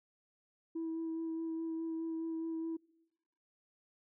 sine tone with vibrato, 326.1 Hz, E4, 19 cents flat, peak -34 dBFS, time 0.75-2.77 s, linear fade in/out 10 ms, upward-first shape sine, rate 4.8 Hz, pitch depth 13 cents each way, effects noise-tail reverb RT60 1.0 s tail -25 dB re dry + tanh soft clip ceiling -33 dBFS

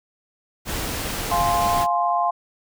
pink noise, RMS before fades -27 dBFS, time 0.65-1.87 s, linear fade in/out 50 ms
sine chord, F minor, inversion none, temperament just, 698.5 / 838.1 / 1047.7 Hz, F5 / Ab5 / C6, 0 / +16 / +2 cents, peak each -21 / -25 / -22 dBFS, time 1.31-2.31 s, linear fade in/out 10 ms
effects none

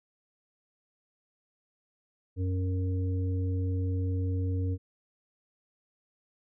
harmonic tone, 92.5 Hz, F#2, in tune, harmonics 1 / 3 / 5, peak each -27 / -37 / -41 dBFS, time 2.36-4.78 s, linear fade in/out 50 ms, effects none

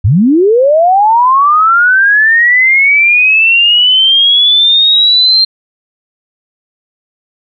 sine linear sweep, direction up, 81.4 to 4186 Hz, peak -4 dBFS, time 0.04-5.45 s, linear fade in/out 10 ms, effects none

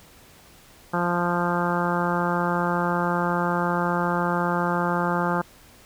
harmonic tone, 174.61 Hz, F3, in tune, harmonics 1 / 2 / 3 / 4 / 5 / 6 / 7 / 8 / 9, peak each -26 / -30 / -30 / -32 / -28 / -32 / -30 / -32 / -34 dBFS, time 0.93-5.42 s, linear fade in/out 10 ms, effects pink hiss -51 dBFS RMS until 5.85 s

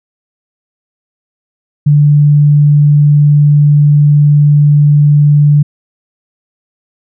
sine tone, 146.83 Hz, D3, in tune, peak -3 dBFS, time 1.86-5.63 s, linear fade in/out 10 ms, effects none

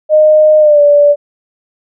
sine tone with pitch glide, 615 to 581.5 Hz, D#5 to D5, -20 to -17 cents, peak -3 dBFS, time 0.09-1.16 s, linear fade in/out 50 ms, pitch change -97 cents, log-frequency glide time 0.59-0.81 s, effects none

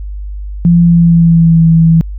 sine tone with pitch glide, 171.4 to 163.75 Hz, F3 to E3, -32 to -11 cents, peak -3 dBFS, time 0.65-2.01 s, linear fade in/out 0 ms, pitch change -79 cents, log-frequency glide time 0.8-1.64 s, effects added 50 Hz sine -19 dBFS peak until 2.18 s

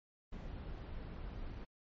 brown noise, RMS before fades -45 dBFS, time 0.32-1.65 s, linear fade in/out 10 ms, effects low-pass 4000 Hz 12 dB/octave + MP3 32 kbps

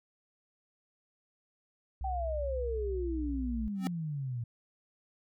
sine tone with pitch glide, 63.7 to 59.78 Hz, C2 to A#1, -46 to +44 cents, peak -34 dBFS, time 2.01-3.68 s, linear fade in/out 0 ms, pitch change -110 cents, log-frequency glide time 2.93-3.49 s
sine exponential sweep, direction down, 782 to 114.4 Hz, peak -33 dBFS, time 2.04-4.44 s, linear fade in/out 5 ms
square tone with exponential growth, 260 Hz, C4, 11 cents flat, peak -29 dBFS, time 3.75-3.87 s, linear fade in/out 0 ms, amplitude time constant 25 ms
effects none

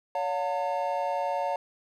triangle tone cluster, 565 / 716 / 905 Hz, C#5 / F5 / A5, +33 / +43 / +48 cents, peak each -29 dBFS, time 0.15-1.56 s, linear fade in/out 2 ms, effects none

